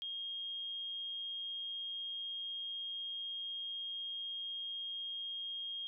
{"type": "tone", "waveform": "sine", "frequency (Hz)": 3242, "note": "G#7", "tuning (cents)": -42, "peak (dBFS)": -39, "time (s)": [0.02, 5.87], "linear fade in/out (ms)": 0, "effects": []}